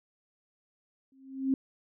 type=tone with exponential growth; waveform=sine; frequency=267 Hz; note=C4; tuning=35 cents sharp; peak=-21 dBFS; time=1.12-1.54 s; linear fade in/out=2 ms; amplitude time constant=90 ms; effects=none